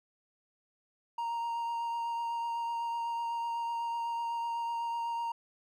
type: tone with vibrato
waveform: triangle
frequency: 932.3 Hz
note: A#5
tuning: in tune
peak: -30 dBFS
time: 1.18-5.32 s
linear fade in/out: 5 ms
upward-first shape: triangle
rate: 8 Hz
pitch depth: 14 cents each way
effects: none